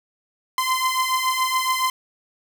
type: beating tone pair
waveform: sawtooth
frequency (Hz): 1029 / 1036.1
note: C6 / C6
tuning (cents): -29 / -17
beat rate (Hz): 7.1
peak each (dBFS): -20 / -18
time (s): 0.58-1.9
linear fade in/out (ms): 2
effects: none